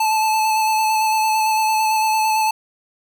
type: tone with vibrato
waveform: square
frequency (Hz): 872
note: A5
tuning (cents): -16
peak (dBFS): -16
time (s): 0-2.51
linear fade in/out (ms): 5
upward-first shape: square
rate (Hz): 8.9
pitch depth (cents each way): 14
effects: none